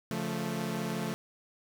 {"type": "chord", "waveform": "sawtooth", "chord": "Db augmented", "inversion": "none", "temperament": "equal with one note detuned", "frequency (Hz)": [140.69, 174.61, 220], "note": ["Db3", "F3", "A3"], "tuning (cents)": [26, 0, 0], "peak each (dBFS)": [-35, -32, -31], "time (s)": [0.11, 1.14], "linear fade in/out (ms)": 0, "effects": ["9-bit"]}